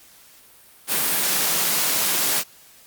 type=high-pass noise; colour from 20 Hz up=white; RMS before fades=-21 dBFS; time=0.87-2.44 s; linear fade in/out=50 ms; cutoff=130 Hz; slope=96 dB/octave; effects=white hiss -50 dBFS RMS until 2.86 s + Opus 48 kbps